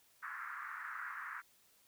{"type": "band-pass noise", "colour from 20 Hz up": "white", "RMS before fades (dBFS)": -45, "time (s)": [0.22, 1.42], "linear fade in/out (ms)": 20, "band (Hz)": [1100, 1800], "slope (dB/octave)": 48, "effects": ["white hiss -69 dBFS RMS until 1.87 s"]}